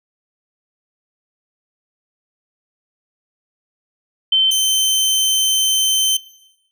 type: tone pair in turn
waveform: sine / sawtooth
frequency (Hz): 3090 / 3090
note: G7 / G7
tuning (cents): -26 / -26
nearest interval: unison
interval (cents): 0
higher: neither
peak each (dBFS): -10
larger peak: neither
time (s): 4.32-4.51 / 4.51-6.17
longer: second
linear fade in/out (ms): 5
effects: noise-tail reverb RT60 0.9 s tail -19 dB re dry